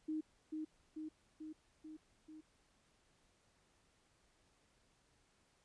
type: tone with echo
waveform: sine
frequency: 311.1 Hz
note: D#4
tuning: in tune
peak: -37 dBFS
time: 0.08-0.21 s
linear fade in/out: 10 ms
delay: 440 ms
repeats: 5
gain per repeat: -3 dB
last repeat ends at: 2.41 s
effects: pink hiss -74 dBFS RMS until 5.64 s + resampled to 22050 Hz